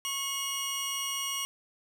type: tone pair together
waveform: 20% pulse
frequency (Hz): 1093 / 2873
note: C#6 / F7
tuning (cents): -25 / +48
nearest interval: octave + perfect fourth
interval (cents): 1673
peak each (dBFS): -32 / -27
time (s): 0.05-1.45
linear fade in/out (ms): 0
effects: none